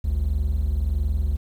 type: tone pair together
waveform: triangle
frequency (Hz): 51.92 / 73.42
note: G#1 / D2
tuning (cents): 0 / 0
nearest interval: tritone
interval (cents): 600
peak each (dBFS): -22 / -19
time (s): 0.04-1.37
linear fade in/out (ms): 10
effects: tanh soft clip ceiling -13 dBFS + 9-bit